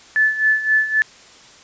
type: tone with tremolo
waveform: sine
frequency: 1741 Hz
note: A6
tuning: 19 cents flat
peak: -11 dBFS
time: 0.16-1.02 s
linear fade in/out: 0 ms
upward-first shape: sine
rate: 3.8 Hz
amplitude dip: 75%
effects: white hiss -45 dBFS RMS until 1.63 s + resampled to 16000 Hz